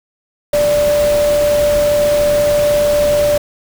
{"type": "tone in noise", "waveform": "sine", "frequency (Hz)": 587.3, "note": "D5", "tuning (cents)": 0, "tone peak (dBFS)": -10, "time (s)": [0.53, 3.38], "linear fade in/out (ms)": 5, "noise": "pink", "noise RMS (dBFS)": -23, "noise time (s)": [0.53, 3.38], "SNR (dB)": 10, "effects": []}